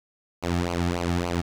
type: tone with flanger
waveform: sawtooth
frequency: 87 Hz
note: F2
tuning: 6 cents flat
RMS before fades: -26 dBFS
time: 0.42-1.42 s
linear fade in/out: 20 ms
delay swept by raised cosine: 0.55 to 2.05 ms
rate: 3.5 Hz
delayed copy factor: -0.95
effects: low-pass 8000 Hz 12 dB/octave + 7-bit